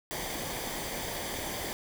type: noise with comb filter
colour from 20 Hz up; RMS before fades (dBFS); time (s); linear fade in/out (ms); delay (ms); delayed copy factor
pink; -36; 0.11-1.73; 0; 0.74; -0.55
effects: none